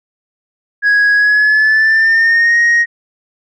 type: tone with pitch glide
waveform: sine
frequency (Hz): 1661.2 to 1875.4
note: G#6 to A#6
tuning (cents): 0 to +10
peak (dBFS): -5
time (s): 0.82-2.86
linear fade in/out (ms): 50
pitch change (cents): +210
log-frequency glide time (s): 1.15-2.58
effects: tanh soft clip ceiling -6 dBFS